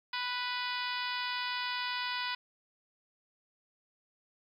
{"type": "harmonic tone", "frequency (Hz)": 493.9, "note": "B4", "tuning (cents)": 0, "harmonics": [2, 3, 4, 5, 6, 7, 8, 9, 10], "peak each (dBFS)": [-38, -40, -41, -42, -43, -43, -44, -45, -45], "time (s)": [0.13, 2.35], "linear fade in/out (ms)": 5, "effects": ["11-bit"]}